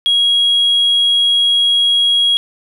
sine tone, 3300 Hz, G#7, 12 cents flat, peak -8 dBFS, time 0.06-2.37 s, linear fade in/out 0 ms, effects tanh soft clip ceiling -7 dBFS + 8-bit

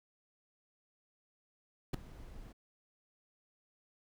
brown noise with ADSR envelope, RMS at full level -26 dBFS, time 1.93-2.53 s, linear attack 13 ms, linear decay 3 ms, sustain -24 dB, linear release 14 ms, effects none

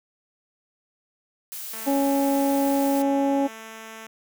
blue noise, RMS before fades -35 dBFS, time 1.52-3.02 s, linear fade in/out 0 ms
5% pulse tone, 222.2 Hz, A3, 17 cents sharp, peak -27 dBFS, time 1.73-4.07 s, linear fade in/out 5 ms
harmonic tone, 277.2 Hz, C#4, in tune, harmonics 1 / 2 / 3, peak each -21 / -25 / -27 dBFS, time 1.86-3.48 s, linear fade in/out 20 ms
effects none

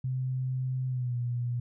sine tone with pitch glide, 129.2 to 121.25 Hz, C3 to B2, -21 to -31 cents, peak -28 dBFS, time 0.04-1.6 s, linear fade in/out 5 ms, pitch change -110 cents, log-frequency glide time 0.87-1.16 s, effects none

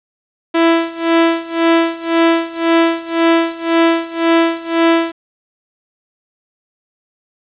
sawtooth tone with tremolo, 331.9 Hz, E4, 12 cents sharp, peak -4 dBFS, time 0.54-5.12 s, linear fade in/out 10 ms, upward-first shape sine, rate 1.9 Hz, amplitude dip 90%, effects resampled to 8000 Hz + 7-bit

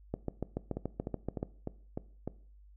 two click trains, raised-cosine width 2 ms, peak -20 / -22 dBFS, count 10 / 6, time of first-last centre 0.14-1.429 / 0.77-2.276 s, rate 6.98 / 3.32 Hz, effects noise-tail reverb RT60 0.5 s tail -19 dB re dry + added 50 Hz sine -54 dBFS peak until 2.76 s

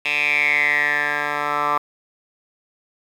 10% pulse tone with band-pass filter sweep, 146.83 Hz, D3, in tune, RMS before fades -20 dBFS, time 0.05-1.78 s, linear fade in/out 5 ms, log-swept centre 2700 to 1200 Hz, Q 9, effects 8-bit

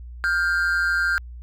triangle tone pair together, 1407.6 / 1580 Hz, F6 / G6, +13 / +13 cents, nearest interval major second, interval 200 cents, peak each -20 dBFS, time 0.24-1.18 s, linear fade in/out 0 ms, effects added 60 Hz sine -35 dBFS peak until 1.42 s

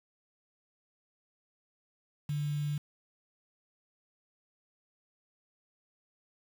sine tone with quantisation, 147 Hz, D3, 2 cents sharp, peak -30 dBFS, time 2.29-2.78 s, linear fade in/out 5 ms, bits 8, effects none

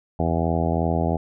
harmonic tone, 82.8 Hz, E2, 8 cents sharp, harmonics 1 / 2 / 3 / 4 / 5 / 6 / 7 / 8 / 9 / 10, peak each -25 / -25 / -28 / -30 / -31 / -32 / -33 / -29 / -30 / -34 dBFS, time 0.19-1.17 s, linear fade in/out 5 ms, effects none

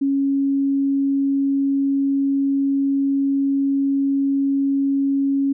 sine tone, 276 Hz, C#4, 7 cents flat, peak -16 dBFS, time 0.01-5.53 s, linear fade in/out 10 ms, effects none

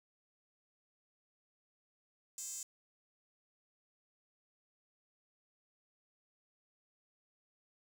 sawtooth tone with high-pass filter, 523.3 Hz, C5, in tune, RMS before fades -44 dBFS, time 2.38-2.63 s, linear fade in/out 2 ms, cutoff 7100 Hz, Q 6, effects 10-bit

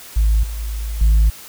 sine tone with level steps, 53.9 Hz, A1, 35 cents flat, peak -10 / -23 / -21 / -7 dBFS, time 0.16-1.3 s, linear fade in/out 10 ms, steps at 0.43 / 0.59 / 1.01 s, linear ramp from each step 5 ms, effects tanh soft clip ceiling -8 dBFS + white hiss -38 dBFS RMS until 1.48 s

